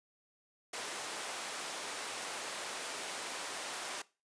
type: high-pass noise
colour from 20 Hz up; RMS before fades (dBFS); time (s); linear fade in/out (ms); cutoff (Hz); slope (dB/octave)
pink; -41; 0.73-4.02; 5; 530; 12
effects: noise-tail reverb RT60 0.3 s tail -20 dB re dry + resampled to 22050 Hz